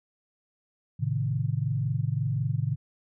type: chord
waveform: sine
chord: A diminished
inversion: none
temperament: equal with one note detuned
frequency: 110 / 133.72 / 155.56 Hz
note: A2 / C3 / Eb3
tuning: 0 / +38 / 0 cents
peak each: -29 / -28 / -31 dBFS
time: 0.99-2.76 s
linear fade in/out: 20 ms
effects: none